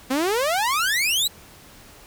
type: exponential sweep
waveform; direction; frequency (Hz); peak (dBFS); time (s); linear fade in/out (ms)
sawtooth; up; 250.7 to 4091; -16; 0.1-1.28; 10
effects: pink hiss -47 dBFS RMS until 2.06 s